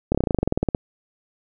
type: slowing click train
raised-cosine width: 2 ms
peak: -6 dBFS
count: 16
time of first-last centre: 0.12-0.748 s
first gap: 27 ms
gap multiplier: 1.06
effects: none